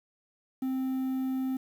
triangle tone with quantisation, 261.6 Hz, C4, in tune, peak -26 dBFS, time 0.62-1.57 s, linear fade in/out 5 ms, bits 9, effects none

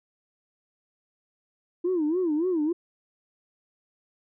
sine tone with vibrato, 332.9 Hz, E4, 17 cents sharp, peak -21 dBFS, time 1.84-2.73 s, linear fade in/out 10 ms, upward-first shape sine, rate 3.5 Hz, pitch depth 200 cents each way, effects tanh soft clip ceiling -19 dBFS

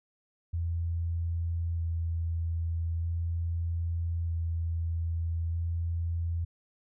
sine tone with vibrato, 83.7 Hz, E2, 27 cents sharp, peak -28 dBFS, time 0.53-6.45 s, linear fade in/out 10 ms, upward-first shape square, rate 0.4 Hz, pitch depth 11 cents each way, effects none

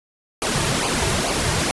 pink noise with flanger, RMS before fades -21 dBFS, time 0.42-1.71 s, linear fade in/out 0 ms, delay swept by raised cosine 0.53 to 4.03 ms, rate 2.3 Hz, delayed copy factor -0.7, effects resampled to 24000 Hz

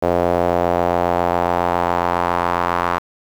sawtooth tone with band-pass filter sweep, 87.31 Hz, F2, in tune, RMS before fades -18 dBFS, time 0.02-2.99 s, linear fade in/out 10 ms, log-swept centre 580 to 1100 Hz, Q 2.2, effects 7-bit

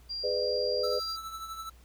sine tone, 4768 Hz, D8, 25 cents sharp, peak -33 dBFS, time 0.09-1.17 s, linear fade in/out 20 ms
sine chord, G# diminished, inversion none, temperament just, 415.3 / 498.4 / 598 Hz, G#4 / B4 / D5, 0 / +16 / +31 cents, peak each -33 / -30 / -33 dBFS, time 0.23-1 s, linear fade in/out 20 ms
square tone with tremolo, 1318.5 Hz, E6, in tune, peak -36 dBFS, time 0.83-1.7 s, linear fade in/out 10 ms, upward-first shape triangle, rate 12 Hz, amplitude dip 60%
effects added 60 Hz sine -53 dBFS peak until 1.84 s + pink hiss -62 dBFS RMS until 1.84 s

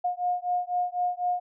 sine beating tone pair, 714 / 718 Hz, F5 / F5, +38 / +48 cents, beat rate 4 Hz, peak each -28 dBFS, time 0.04-1.4 s, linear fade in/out 10 ms, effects none

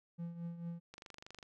triangle tone with tremolo, 170 Hz, F3, 46 cents flat, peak -36 dBFS, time 0.18-0.8 s, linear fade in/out 20 ms, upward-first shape triangle, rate 4.5 Hz, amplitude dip 70%
click train, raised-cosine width 0.2 ms, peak -33 dBFS, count 13, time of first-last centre 0.94-1.428 s, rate 24.6 Hz
effects none

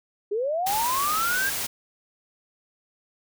sine linear sweep, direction up, 392 to 1630 Hz, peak -23 dBFS, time 0.31-1.5 s, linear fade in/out 10 ms
white noise, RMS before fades -29 dBFS, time 0.66-1.67 s, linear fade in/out 10 ms
effects none

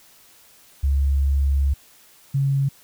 sine tone pair in turn, 69.3 / 137.8 Hz, C#2 / C#3, 0 / -10 cents, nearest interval octave, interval 1190 cents, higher second, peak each -16 / -17 dBFS, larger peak first, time 0.83-1.74 / 2.34-2.69 s, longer first, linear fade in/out 10 ms, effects white hiss -52 dBFS RMS until 2.83 s

